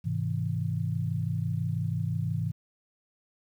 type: chord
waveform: sine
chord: Ab augmented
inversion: none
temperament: just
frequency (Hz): 103.83 / 129.78 / 162.23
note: Ab2 / C3 / E3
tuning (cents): 0 / -14 / -27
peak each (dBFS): -31 / -32 / -31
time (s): 0.04-2.52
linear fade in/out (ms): 20
effects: 10-bit